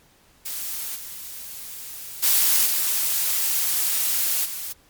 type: noise with level steps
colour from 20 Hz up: blue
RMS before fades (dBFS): -30 / -36 / -18 / -22 / -31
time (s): 0.45-4.73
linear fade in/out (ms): 10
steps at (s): 0.95 / 2.22 / 2.65 / 4.44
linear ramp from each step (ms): 20
effects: pink hiss -57 dBFS RMS until 4.89 s + MP3 96 kbps